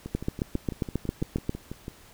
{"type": "two click trains", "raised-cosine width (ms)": 3, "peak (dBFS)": [-22, -13], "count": [12, 11], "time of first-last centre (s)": [[0.06, 1.881], [0.15, 1.494]], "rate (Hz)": [6.04, 7.44], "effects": ["pink hiss -53 dBFS RMS until 2.13 s"]}